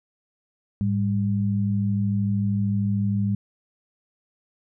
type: tone pair together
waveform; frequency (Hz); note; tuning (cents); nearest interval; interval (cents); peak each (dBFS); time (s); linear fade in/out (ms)
sine; 106.2 / 199.32; G#2 / G3; +39 / +29; major seventh; 1090; -23; 0.81-3.35; 0
effects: none